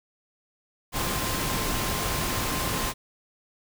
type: tone in noise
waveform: sine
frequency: 1048 Hz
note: C6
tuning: 2 cents sharp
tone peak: -36 dBFS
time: 0.92-2.94 s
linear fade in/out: 50 ms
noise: pink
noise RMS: -28 dBFS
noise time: 0.92-2.94 s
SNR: -11 dB
effects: none